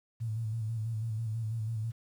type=tone with vibrato; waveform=sine; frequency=111.6 Hz; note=A2; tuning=25 cents sharp; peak=-31 dBFS; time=0.2-1.92 s; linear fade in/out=20 ms; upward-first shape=square; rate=6.1 Hz; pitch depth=48 cents each way; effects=10-bit